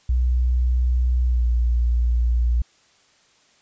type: tone with pitch glide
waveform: sine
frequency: 61.74 to 59.33 Hz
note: B1 to A#1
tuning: 0 to +31 cents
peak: -16 dBFS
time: 0.09-2.62 s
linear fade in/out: 5 ms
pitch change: -69 cents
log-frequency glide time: 1.26-1.45 s
effects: white hiss -58 dBFS RMS until 3.61 s + resampled to 16000 Hz